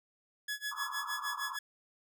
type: tone with tremolo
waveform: sawtooth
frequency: 1692 Hz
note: G#6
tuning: 32 cents sharp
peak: -30 dBFS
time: 0.48-1.59 s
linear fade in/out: 5 ms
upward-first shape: sine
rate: 6.5 Hz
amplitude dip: 95%
type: band-pass noise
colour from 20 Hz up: pink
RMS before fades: -41 dBFS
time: 0.71-1.57 s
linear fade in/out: 10 ms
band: 950 to 1300 Hz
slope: 96 dB/octave
effects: none